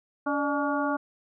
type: harmonic tone with a mistuned harmonic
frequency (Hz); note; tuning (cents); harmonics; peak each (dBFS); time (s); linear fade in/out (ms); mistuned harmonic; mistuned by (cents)
284.6; C#4; +46; 1 / 2 / 3 / 4 / 5; -28 / -31 / -32 / -32 / -33; 0.26-0.97; 10; 2; +84
effects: none